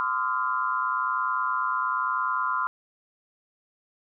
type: tone cluster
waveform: sine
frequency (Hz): 1027 / 1167 / 1268 / 1397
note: C6 / D6 / D#6 / F6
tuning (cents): -33 / -11 / +32 / 0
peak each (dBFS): -27 / -32 / -31 / -29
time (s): 0-2.67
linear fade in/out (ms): 0
effects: none